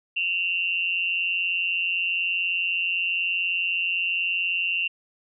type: tone with amplitude modulation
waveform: sine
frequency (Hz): 2752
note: F7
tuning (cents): -26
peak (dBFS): -19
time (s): 0.16-4.88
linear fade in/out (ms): 10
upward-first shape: sine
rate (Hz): 179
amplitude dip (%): 75
effects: none